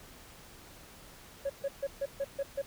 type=tone bursts; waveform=sine; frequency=554.4 Hz; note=C#5; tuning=in tune; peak=-27 dBFS; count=7; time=1.45-2.619 s; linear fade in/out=10 ms; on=47 ms; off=140 ms; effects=tanh soft clip ceiling -28 dBFS + pink hiss -53 dBFS RMS until 2.66 s